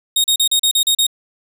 sawtooth tone bursts, 3729 Hz, A#7, in tune, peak -9 dBFS, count 8, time 0.16-1.067 s, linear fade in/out 5 ms, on 81 ms, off 37 ms, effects none

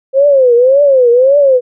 sine tone with vibrato, 523.3 Hz, C5, in tune, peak -4 dBFS, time 0.13-1.61 s, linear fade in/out 50 ms, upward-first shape triangle, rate 1.8 Hz, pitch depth 200 cents each way, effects none

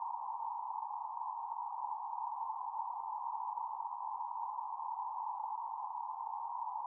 pink band-pass noise, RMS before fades -41 dBFS, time 0-6.86 s, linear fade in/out 2 ms, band 840 to 1000 Hz, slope 96 dB/octave, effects none

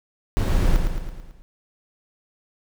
brown noise with echo, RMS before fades -19 dBFS, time 0.37-0.76 s, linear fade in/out 0 ms, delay 110 ms, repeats 6, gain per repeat -5 dB, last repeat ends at 1.42 s, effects none

